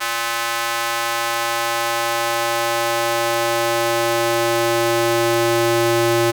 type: tone with high-pass filter sweep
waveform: square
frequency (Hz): 116.5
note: A#2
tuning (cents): -1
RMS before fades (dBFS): -19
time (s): 0-6.32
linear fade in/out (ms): 20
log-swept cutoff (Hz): 1200 to 290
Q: 1.1
effects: none